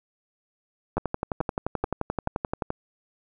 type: two click trains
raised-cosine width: 1 ms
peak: -12 / -13 dBFS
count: 20 / 5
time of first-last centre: 0.97-2.622 / 0.98-2.704 s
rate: 11.5 / 2.32 Hz
effects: none